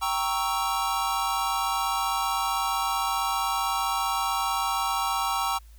square chord, G diminished seventh, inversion none, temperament equal, 784 / 932.3 / 1108.7 / 1318.5 Hz, G5 / Bb5 / Db6 / Fb6, 0 / 0 / 0 / 0 cents, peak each -31 dBFS, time 0.01-5.59 s, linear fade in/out 20 ms, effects added 55 Hz sine -46 dBFS peak until 5.78 s + white hiss -61 dBFS RMS until 5.78 s

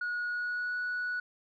sine tone with pitch glide, 1452 to 1471.4 Hz, F#6 to F#6, -33 to -10 cents, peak -29 dBFS, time 0.01-1.2 s, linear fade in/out 5 ms, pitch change +23 cents, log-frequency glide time 0.29-0.77 s, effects tanh soft clip ceiling -29 dBFS

